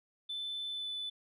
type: tone with pitch glide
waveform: sine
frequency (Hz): 3520 to 3494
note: A7 to A7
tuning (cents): 0 to -13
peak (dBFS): -35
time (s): 0.29-1.1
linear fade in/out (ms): 10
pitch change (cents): -13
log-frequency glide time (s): 0.7-0.89
effects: tanh soft clip ceiling -33 dBFS